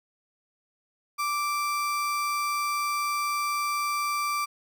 35% pulse tone, 1172 Hz, D6, 4 cents flat, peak -24 dBFS, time 1.18-4.46 s, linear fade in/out 20 ms, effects none

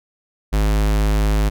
square tone, 52.2 Hz, G#1, 10 cents sharp, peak -15 dBFS, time 0.52-1.5 s, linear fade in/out 20 ms, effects none

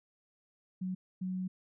sine tone bursts at uneven times, 185.2 Hz, F#3, 2 cents sharp, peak -33 dBFS, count 2, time 0.81-0.95 / 1.21-1.48 s, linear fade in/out 10 ms, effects none

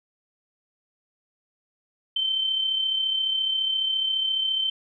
sine tone with amplitude modulation, 3097 Hz, G7, 22 cents flat, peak -20 dBFS, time 2.16-4.7 s, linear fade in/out 5 ms, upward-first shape sine, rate 34.5 Hz, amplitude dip 45%, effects none

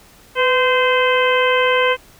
harmonic tone with a mistuned harmonic, 516 Hz, C5, 24 cents flat, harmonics 1 / 2 / 3 / 4 / 5 / 6, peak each -16 / -19 / -21 / -22 / -23 / -24 dBFS, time 0.35-1.97 s, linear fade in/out 50 ms, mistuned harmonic 1, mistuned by -48 cents, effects pink hiss -47 dBFS RMS until 2.19 s

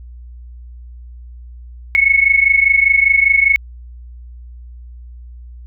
sine tone pair together, 2192 / 2217 Hz, C#7 / C#7, -20 / 0 cents, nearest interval unison, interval 20 cents, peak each -11 / -13 dBFS, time 1.95-3.56 s, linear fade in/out 0 ms, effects added 60 Hz sine -32 dBFS peak until 5.66 s

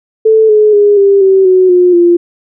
sine tone with pitch steps, 440 / 425.3 / 411 / 397.2 / 383.9 / 371.1 / 358.6 / 346.6 Hz, A4 / G#4 / G#4 / G4 / G4 / F#4 / F4 / F4, 0 / +41 / -18 / +23 / -36 / +5 / +46 / -13 cents, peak -3 dBFS, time 0.25-2.17 s, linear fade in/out 10 ms, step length 240 ms, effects none

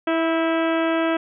harmonic tone with a mistuned harmonic, 327.5 Hz, E4, 11 cents flat, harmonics 1 / 2 / 3 / 4 / 5 / 6 / 7 / 8 / 9 / 10, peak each -21 / -23 / -31 / -29 / -31 / -35 / -37 / -35 / -42 / -39 dBFS, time 0.07-1.17 s, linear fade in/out 5 ms, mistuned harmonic 5, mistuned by -32 cents, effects none

